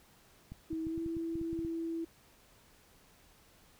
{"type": "clicks", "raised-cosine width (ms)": 5, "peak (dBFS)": -32, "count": 11, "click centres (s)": [0.52, 0.73, 0.869, 0.978, 1.062, 1.168, 1.355, 1.414, 1.53, 1.591, 1.649]}
{"type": "tone with pitch glide", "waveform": "sine", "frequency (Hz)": [321.7, 330.2], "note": ["E4", "E4"], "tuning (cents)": [-42, 3], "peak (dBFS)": -34, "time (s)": [0.7, 2.05], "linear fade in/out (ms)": 10, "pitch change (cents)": 45, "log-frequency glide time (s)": [0.87, 0.99]}
{"effects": ["pink hiss -63 dBFS RMS until 3.79 s"]}